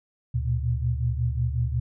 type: tone cluster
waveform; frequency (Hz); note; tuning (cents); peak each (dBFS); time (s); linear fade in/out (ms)
sine; 72.9 / 116.3 / 121.8; D2 / A#2 / B2; -12 / -4 / -24; -27; 0.34-1.8; 10
effects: none